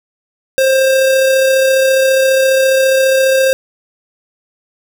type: tone with amplitude modulation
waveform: square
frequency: 530 Hz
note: C5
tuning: 22 cents sharp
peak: -8 dBFS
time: 0.58-3.53 s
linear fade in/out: 0 ms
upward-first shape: sine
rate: 34.7 Hz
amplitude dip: 25%
effects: none